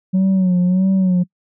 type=tone with vibrato; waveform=sine; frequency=185 Hz; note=F#3; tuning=in tune; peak=-9 dBFS; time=0.13-1.24 s; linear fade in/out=20 ms; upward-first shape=sine; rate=1.6 Hz; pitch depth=64 cents each way; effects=noise-tail reverb RT60 0.1 s tail -25 dB re dry + tanh soft clip ceiling -11 dBFS